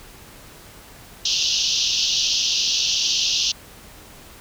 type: band-pass noise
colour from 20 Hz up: white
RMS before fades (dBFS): -21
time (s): 1.25-3.52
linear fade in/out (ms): 5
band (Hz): 2700 to 6200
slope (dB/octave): 96
effects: pink hiss -44 dBFS RMS until 4.4 s